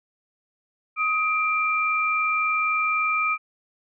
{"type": "tone pair together", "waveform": "sine", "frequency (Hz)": [1258.6, 2365], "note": ["D#6", "D7"], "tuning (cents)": [19, 12], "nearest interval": "major seventh", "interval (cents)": 1093, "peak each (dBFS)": [-23, -23], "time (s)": [0.96, 3.38], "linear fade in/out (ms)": 50, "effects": []}